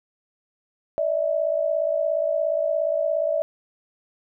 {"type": "tone pair together", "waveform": "sine", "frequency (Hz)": [587.3, 644.4], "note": ["D5", "E5"], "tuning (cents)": [0, -39], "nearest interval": "major second", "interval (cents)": 161, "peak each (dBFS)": -23, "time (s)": [0.98, 3.42], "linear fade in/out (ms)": 0, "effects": []}